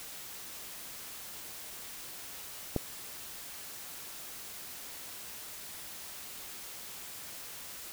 click, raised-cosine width 2 ms, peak -15 dBFS, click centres 2.763 s, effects white hiss -45 dBFS RMS until 7.92 s

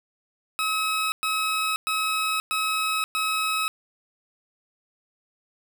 20% pulse tone bursts, 1282 Hz, E6, 49 cents flat, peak -18 dBFS, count 5, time 0.59-3.68 s, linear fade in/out 0 ms, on 530 ms, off 110 ms, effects 9-bit

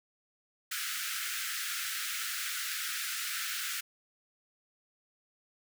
pink high-pass noise, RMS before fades -36 dBFS, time 0.71-3.81 s, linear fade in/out 10 ms, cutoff 1300 Hz, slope 96 dB/octave, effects none

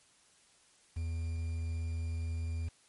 triangle tone with quantisation, 82.41 Hz, E2, in tune, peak -31 dBFS, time 0.96-2.69 s, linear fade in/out 10 ms, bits 9, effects white hiss -65 dBFS RMS until 2.88 s + MP3 48 kbps

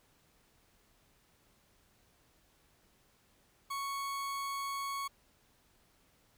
40% pulse tone, 1108.7 Hz, C#6, in tune, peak -35 dBFS, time 3.7-5.08 s, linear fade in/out 10 ms, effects pink hiss -69 dBFS RMS until 6.37 s

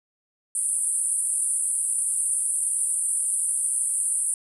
pink band-pass noise, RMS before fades -25 dBFS, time 0.55-4.34 s, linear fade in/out 2 ms, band 8800 to 10000 Hz, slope 96 dB/octave, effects none

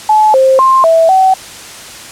sine tone with pitch steps, 859 / 528 / 1055 / 655 / 759 Hz, A5 / C5 / C6 / E5 / F#5, -42 / +16 / +14 / -11 / +44 cents, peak -4 dBFS, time 0.09-1.34 s, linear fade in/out 5 ms, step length 250 ms, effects white hiss -29 dBFS RMS until 2.11 s + low-pass 9000 Hz 12 dB/octave

